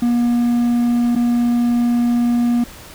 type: tone with dropouts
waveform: triangle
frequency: 239.2 Hz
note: A#3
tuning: 45 cents sharp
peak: -11 dBFS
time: 0.02-2.64 s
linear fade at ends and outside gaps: 5 ms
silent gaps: 1.153-1.16 s
effects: pink hiss -38 dBFS RMS until 2.94 s